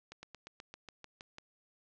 slowing click train, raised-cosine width 0.2 ms, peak -30 dBFS, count 10, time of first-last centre 0.12-1.384 s, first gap 110 ms, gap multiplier 1.06, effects low-pass 7000 Hz 12 dB/octave

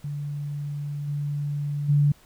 sine tone with level steps, 145.1 Hz, D3, 21 cents flat, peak -28 / -25 / -16 dBFS, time 0.04-2.12 s, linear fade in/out 5 ms, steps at 1.07 / 1.88 s, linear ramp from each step 20 ms, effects pink hiss -56 dBFS RMS until 2.25 s

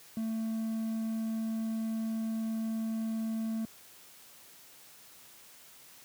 triangle tone, 222.7 Hz, A3, 21 cents sharp, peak -29 dBFS, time 0.17-3.65 s, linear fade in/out 0 ms, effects white hiss -55 dBFS RMS until 6.04 s + high-pass 80 Hz 12 dB/octave

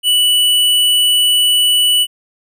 square tone, 2960 Hz, F#7, in tune, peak -10 dBFS, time 0.03-2.07 s, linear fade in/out 50 ms, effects none

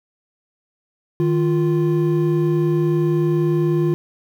triangle tone pair together, 154.9 / 348.2 Hz, D#3 / F4, -7 / -5 cents, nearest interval octave + major second, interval 1402 cents, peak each -16 dBFS, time 1.2-3.94 s, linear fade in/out 0 ms, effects 8-bit

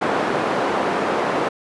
white band-pass noise, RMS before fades -21 dBFS, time 0.01-1.49 s, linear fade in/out 10 ms, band 240 to 900 Hz, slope 12 dB/octave, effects resampled to 24000 Hz

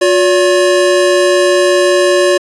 square tone pair together, 359.7 / 571 Hz, F#4 / D5, -49 / -49 cents, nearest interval minor sixth, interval 800 cents, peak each -11 dBFS, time 0.01-2.38 s, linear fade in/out 10 ms, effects resampled to 24000 Hz

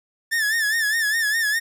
45% pulse tone with vibrato, 1760 Hz, A6, in tune, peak -19 dBFS, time 0.31-1.6 s, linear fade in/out 20 ms, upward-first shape sine, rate 4.9 Hz, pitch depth 91 cents each way, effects 10-bit

